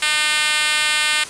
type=tone with high-pass filter; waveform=5% pulse; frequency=302.8 Hz; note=D#4; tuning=47 cents flat; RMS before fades=-18 dBFS; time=0.02-1.24 s; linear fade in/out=5 ms; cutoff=1700 Hz; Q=0.75; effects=white hiss -33 dBFS RMS until 1.29 s + resampled to 22050 Hz